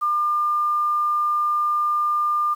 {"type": "tone", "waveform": "sine", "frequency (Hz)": 1200, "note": "D6", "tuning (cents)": 37, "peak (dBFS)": -18, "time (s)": [0.01, 2.55], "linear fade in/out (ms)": 20, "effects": ["8-bit"]}